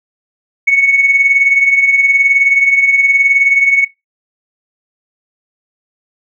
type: tone with tremolo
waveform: sine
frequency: 2217 Hz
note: C#7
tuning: in tune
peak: -3 dBFS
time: 0.67-3.85 s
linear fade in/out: 10 ms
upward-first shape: triangle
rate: 19 Hz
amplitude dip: 70%
effects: noise-tail reverb RT60 0.2 s tail -20 dB re dry + tanh soft clip ceiling 0 dBFS